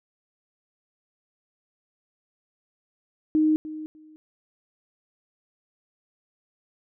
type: tone with echo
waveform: sine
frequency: 310 Hz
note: D#4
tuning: 6 cents flat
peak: -17 dBFS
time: 3.35-3.56 s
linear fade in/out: 0 ms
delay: 300 ms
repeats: 2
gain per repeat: -15 dB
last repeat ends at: 4.16 s
effects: none